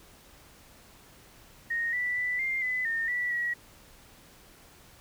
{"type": "tone with pitch steps", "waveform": "sine", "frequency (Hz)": [1861, 1969, 1982, 2103, 2008, 1827, 1956, 1918], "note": ["A#6", "B6", "B6", "C7", "B6", "A#6", "B6", "A#6"], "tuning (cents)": [-3, -6, 6, 8, 28, -35, -17, 49], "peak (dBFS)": -27, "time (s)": [1.7, 3.54], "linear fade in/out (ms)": 10, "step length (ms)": 230, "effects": ["pink hiss -55 dBFS RMS until 5 s"]}